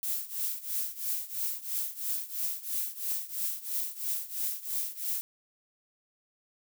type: noise with tremolo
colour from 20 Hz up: violet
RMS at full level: -30 dBFS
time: 0.03-5.21 s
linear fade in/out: 0 ms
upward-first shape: triangle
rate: 3 Hz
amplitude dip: 90%
effects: none